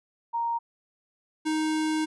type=tone pair in turn; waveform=sine / square; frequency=932.3 / 311.9 Hz; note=A#5 / D#4; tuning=0 / +4 cents; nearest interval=octave + perfect fifth; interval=1896 cents; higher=first; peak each=-25 dBFS; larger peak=neither; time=0.33-0.59 / 1.45-2.06 s; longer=second; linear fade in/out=20 ms; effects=resampled to 24000 Hz